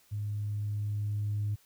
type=tone with level ramp; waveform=sine; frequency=104 Hz; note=G#2; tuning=3 cents sharp; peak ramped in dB=-31 to -27 dBFS; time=0.11-1.56 s; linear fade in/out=20 ms; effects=tanh soft clip ceiling -25 dBFS + white hiss -64 dBFS RMS until 1.65 s